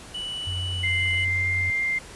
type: tone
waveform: triangle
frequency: 2960 Hz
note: F#7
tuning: in tune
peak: -28 dBFS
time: 0.14-1.25 s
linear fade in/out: 10 ms
type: tone with vibrato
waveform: sine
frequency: 90.9 Hz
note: F#2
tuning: 30 cents flat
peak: -28 dBFS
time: 0.47-1.7 s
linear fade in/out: 0 ms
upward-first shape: sine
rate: 5.7 Hz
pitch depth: 9 cents each way
type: tone with pitch glide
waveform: sine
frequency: 2087 to 2099 Hz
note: C7 to C7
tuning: -5 to +5 cents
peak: -22 dBFS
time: 0.83-1.99 s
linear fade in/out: 10 ms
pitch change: +10 cents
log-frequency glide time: 1.25-1.47 s
effects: pink hiss -43 dBFS RMS until 2.15 s + resampled to 24000 Hz